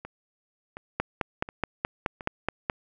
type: two click trains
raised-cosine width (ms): 0.5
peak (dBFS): -23 / -10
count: 4 / 9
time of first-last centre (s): 0.05-2.208 / 1-2.699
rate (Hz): 1.39 / 4.71
effects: none